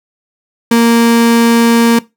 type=tone; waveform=35% pulse; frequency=232.4 Hz; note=A#3; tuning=5 cents flat; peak=-4 dBFS; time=0.71-1.99 s; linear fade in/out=5 ms; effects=noise-tail reverb RT60 0.2 s tail -19 dB re dry